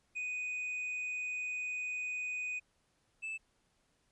triangle tone pair in turn, 2489 / 2630 Hz, D#7 / E7, 0 / -5 cents, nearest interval minor second, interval 95 cents, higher second, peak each -34 / -36 dBFS, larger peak first, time 0.15-2.6 / 3.22-3.38 s, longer first, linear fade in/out 20 ms, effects pink hiss -75 dBFS RMS until 4.11 s + resampled to 24000 Hz

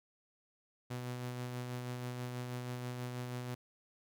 sawtooth tone with tremolo, 124 Hz, B2, 7 cents sharp, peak -34 dBFS, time 0.9-3.55 s, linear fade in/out 10 ms, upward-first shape sine, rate 6.2 Hz, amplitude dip 30%, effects none

